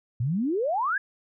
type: exponential sweep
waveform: sine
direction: up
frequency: 110.1 to 1709 Hz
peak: -23 dBFS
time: 0.2-0.98 s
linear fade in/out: 5 ms
effects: none